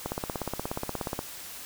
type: click train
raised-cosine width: 1 ms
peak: -16 dBFS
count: 20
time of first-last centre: 0.06-1.191 s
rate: 16.8 Hz
effects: white hiss -42 dBFS RMS until 1.65 s